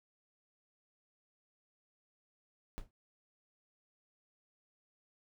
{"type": "noise with exponential decay", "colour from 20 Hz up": "brown", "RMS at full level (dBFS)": -38, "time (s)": [2.78, 2.91], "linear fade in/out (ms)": 0, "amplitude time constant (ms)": 27, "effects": []}